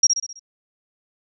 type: tone with echo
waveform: sine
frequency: 5630 Hz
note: F8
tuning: 13 cents sharp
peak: -9 dBFS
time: 0.03-0.07 s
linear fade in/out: 5 ms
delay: 65 ms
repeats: 5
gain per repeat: -6 dB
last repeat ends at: 0.395 s
effects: none